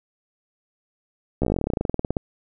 slowing click train, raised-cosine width 2 ms, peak -9 dBFS, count 24, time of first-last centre 1.42-2.168 s, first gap 14 ms, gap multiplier 1.07, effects none

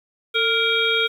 harmonic tone with a mistuned harmonic, 466.2 Hz, A#4, in tune, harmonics 1 / 3 / 5 / 7 / 8, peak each -24 / -23 / -23 / -22 / -27 dBFS, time 0.34-1.08 s, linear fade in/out 20 ms, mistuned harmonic 1, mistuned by -60 cents, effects 8-bit

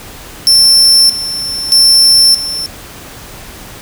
40% pulse tone with tremolo, 5370 Hz, E8, 31 cents sharp, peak -3 dBFS, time 0.47-2.66 s, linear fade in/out 0 ms, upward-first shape square, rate 0.8 Hz, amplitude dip 75%, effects pink hiss -31 dBFS RMS until 3.81 s

